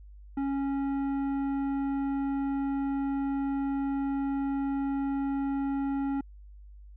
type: tone with tanh clipping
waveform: sine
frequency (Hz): 275.8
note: C#4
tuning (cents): -9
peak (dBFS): -29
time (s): 0.37-6.21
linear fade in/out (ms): 5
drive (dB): 11
effects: added 50 Hz sine -46 dBFS peak until 6.96 s